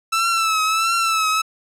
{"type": "tone with vibrato", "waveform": "sawtooth", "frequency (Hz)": 1318.5, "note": "E6", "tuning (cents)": 0, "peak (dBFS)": -13, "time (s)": [0.12, 1.42], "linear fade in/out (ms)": 10, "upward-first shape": "triangle", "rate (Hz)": 1.5, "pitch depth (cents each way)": 66, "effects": ["low-pass 11000 Hz 12 dB/octave"]}